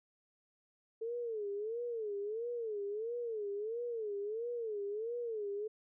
sine tone with vibrato, 440 Hz, A4, in tune, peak -36 dBFS, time 1.01-5.68 s, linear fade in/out 10 ms, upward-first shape sine, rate 1.5 Hz, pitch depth 160 cents each way, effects none

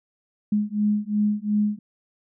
sine beating tone pair, 207.7 / 210.5 Hz, G#3 / G#3, 0 / +24 cents, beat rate 2.8 Hz, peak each -23 dBFS, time 0.52-1.79 s, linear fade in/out 5 ms, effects none

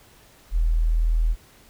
sine tone, 40.54 Hz, E1, 28 cents flat, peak -17 dBFS, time 0.51-1.36 s, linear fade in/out 50 ms, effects pink hiss -53 dBFS RMS until 1.69 s

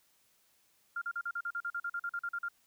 sine tone bursts, 1396.9 Hz, F6, in tune, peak -33 dBFS, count 16, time 0.96-2.486 s, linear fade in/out 5 ms, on 56 ms, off 42 ms, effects white hiss -70 dBFS RMS until 2.66 s

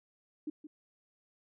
sine tone with echo, 304.1 Hz, D#4, 40 cents flat, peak -34 dBFS, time 0.47-0.5 s, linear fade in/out 5 ms, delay 170 ms, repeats 1, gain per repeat -11 dB, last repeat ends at 0.67 s, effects none

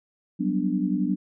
sine chord, G major seventh, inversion third, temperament equal, 185 / 196 / 246.9 / 293.7 Hz, F#3 / G3 / B3 / D4, 0 / 0 / 0 / 0 cents, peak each -27 / -28 / -28 / -27 dBFS, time 0.39-1.16 s, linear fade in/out 20 ms, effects none

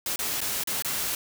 white noise with dropouts, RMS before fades -29 dBFS, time 0.06-1.15 s, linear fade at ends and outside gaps 2 ms, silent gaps 0.16-0.19 / 0.406-0.414 / 0.637-0.673 / 0.823-0.847 s, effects none

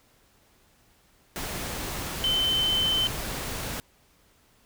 sine tone in noise, 3070 Hz, G7, 37 cents flat, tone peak -22 dBFS, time 2.24-3.07 s, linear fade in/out 0 ms, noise pink, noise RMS -33 dBFS, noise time 1.36-3.8 s, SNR +8 dB, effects pink hiss -62 dBFS RMS until 4.65 s

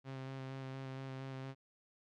sawtooth tone with vibrato, 133.1 Hz, C3, 30 cents sharp, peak -39 dBFS, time 0.04-1.55 s, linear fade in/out 50 ms, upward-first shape square, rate 4.3 Hz, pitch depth 13 cents each way, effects low-pass 4000 Hz 12 dB/octave

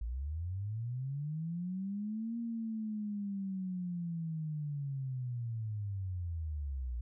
sine linear two-way sweep, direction up then down, 53.1 to 234.7 to 57.7 Hz, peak -35 dBFS, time 0.01-7.01 s, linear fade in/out 5 ms, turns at 2.38 s, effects none

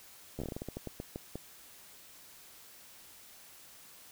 slowing click train, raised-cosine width 2 ms, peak -25 dBFS, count 15, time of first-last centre 0.39-1.356 s, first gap 12 ms, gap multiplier 1.24, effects white hiss -55 dBFS RMS until 4.11 s

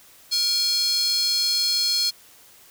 square tone with high-pass filter, 473.1 Hz, A#4, 26 cents sharp, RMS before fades -22 dBFS, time 0.31-2.11 s, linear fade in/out 20 ms, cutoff 4500 Hz, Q 9.6, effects white hiss -51 dBFS RMS until 2.7 s

